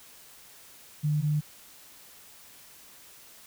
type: tone pair in turn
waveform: sine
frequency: 150 / 150 Hz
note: D3 / D3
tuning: +37 / +37 cents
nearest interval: unison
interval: 0 cents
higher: neither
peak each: -23 dBFS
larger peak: neither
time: 1.03-1.22 / 1.22-1.41 s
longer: neither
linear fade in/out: 20 ms
effects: white hiss -52 dBFS RMS until 3.46 s